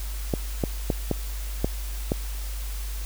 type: clicks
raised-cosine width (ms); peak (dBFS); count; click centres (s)
2; -9; 6; 0.338 / 0.638 / 0.902 / 1.113 / 1.645 / 2.119
effects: added 50 Hz sine -29 dBFS peak until 3.05 s + white hiss -41 dBFS RMS until 3.05 s